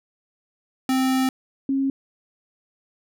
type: tone pair in turn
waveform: square / sine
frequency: 261.3 / 271.2 Hz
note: C4 / C#4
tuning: -2 / -38 cents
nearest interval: minor second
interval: 64 cents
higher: second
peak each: -19 dBFS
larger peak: neither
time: 0.89-1.29 / 1.69-1.9 s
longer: first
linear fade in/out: 2 ms
effects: none